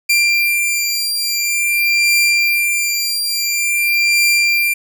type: beating tone pair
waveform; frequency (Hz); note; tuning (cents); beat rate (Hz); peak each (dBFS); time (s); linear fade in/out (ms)
sawtooth; 2374 / 2374.48; D7 / D7; +18 / +18; 0.48; -13; 0.09-4.74; 10
effects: none